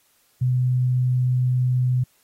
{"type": "tone", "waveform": "sine", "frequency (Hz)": 126.2, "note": "B2", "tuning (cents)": 38, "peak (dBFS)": -17, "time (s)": [0.41, 2.04], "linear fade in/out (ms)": 10, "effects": ["white hiss -62 dBFS RMS until 2.23 s", "AAC 48 kbps"]}